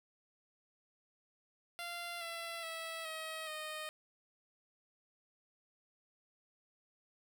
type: tone with pitch steps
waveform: 10% pulse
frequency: 692 / 672.7 / 653.9 / 635.7 / 617.9 Hz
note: F5 / E5 / E5 / D#5 / D#5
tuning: -16 / +35 / -14 / +37 / -12 cents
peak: -33 dBFS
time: 1.79-3.89 s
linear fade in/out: 0 ms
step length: 420 ms
effects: none